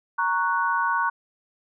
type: chord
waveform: sine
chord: F# major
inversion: first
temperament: equal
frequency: 932.3 / 1108.7 / 1480 Hz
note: A#5 / C#6 / F#6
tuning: 0 / 0 / 0 cents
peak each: -25 dBFS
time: 0.18-1.1 s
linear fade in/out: 10 ms
effects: none